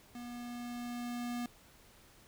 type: tone with level ramp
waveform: square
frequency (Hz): 241.3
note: B3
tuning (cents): -40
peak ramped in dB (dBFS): -44 to -36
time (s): 0.15-1.46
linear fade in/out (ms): 2
effects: pink hiss -61 dBFS RMS until 2.27 s